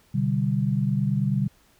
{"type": "chord", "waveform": "sine", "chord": "G major", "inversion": "first", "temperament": "equal with one note detuned", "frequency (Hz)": [126.65, 146.83, 196], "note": ["B2", "D3", "G3"], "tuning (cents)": [44, 0, 0], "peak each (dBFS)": -25, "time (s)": [0.14, 1.48], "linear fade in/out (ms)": 10, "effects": ["pink hiss -60 dBFS RMS until 1.79 s"]}